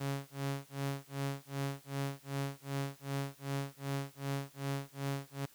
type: tone with tremolo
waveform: sawtooth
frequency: 138.59 Hz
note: C#3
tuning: in tune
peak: -29 dBFS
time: 0-5.46 s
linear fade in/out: 10 ms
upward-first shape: sine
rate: 2.6 Hz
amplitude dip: 100%
effects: white hiss -62 dBFS RMS until 5.54 s